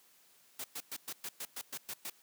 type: noise bursts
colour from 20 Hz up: white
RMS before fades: -41 dBFS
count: 10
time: 0.59-2.1 s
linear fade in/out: 5 ms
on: 52 ms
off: 110 ms
effects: white hiss -65 dBFS RMS until 2.22 s + high-pass 150 Hz 12 dB/octave